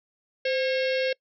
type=harmonic tone with a mistuned harmonic; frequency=542 Hz; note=C#5; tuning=39 cents flat; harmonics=1 / 3 / 4 / 5 / 6 / 7 / 8 / 9 / 10; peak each=-24 / -34 / -34 / -35 / -39 / -41 / -39 / -46 / -43 dBFS; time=0.45-1.13 s; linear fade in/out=5 ms; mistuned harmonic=1; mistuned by=-75 cents; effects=noise-tail reverb RT60 0.1 s tail -25 dB re dry